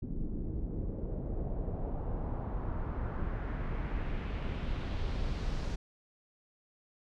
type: noise with low-pass filter sweep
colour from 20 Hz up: brown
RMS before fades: -35 dBFS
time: 0.02-5.76 s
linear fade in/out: 10 ms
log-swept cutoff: 270 to 5800 Hz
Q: 1.5
effects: none